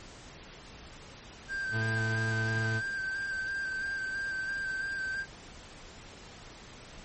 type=tone with vibrato; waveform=triangle; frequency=1568 Hz; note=G6; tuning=in tune; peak=-30 dBFS; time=1.48-5.26 s; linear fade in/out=50 ms; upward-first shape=square; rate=3 Hz; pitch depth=20 cents each way
type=tone; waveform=40% pulse; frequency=111.3 Hz; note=A2; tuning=20 cents sharp; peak=-29 dBFS; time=1.71-2.82 s; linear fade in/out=50 ms
effects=pink hiss -49 dBFS RMS until 7.04 s + MP3 32 kbps